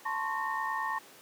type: tone cluster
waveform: sine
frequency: 884 / 1030 / 1099 / 1834 Hz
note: A5 / C6 / C#6 / A#6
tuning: +8 / -28 / -15 / -29 cents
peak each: -35 / -38 / -35 / -36 dBFS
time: 0.05-0.99 s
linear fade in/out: 10 ms
effects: pink hiss -53 dBFS RMS until 1.21 s + high-pass 300 Hz 12 dB/octave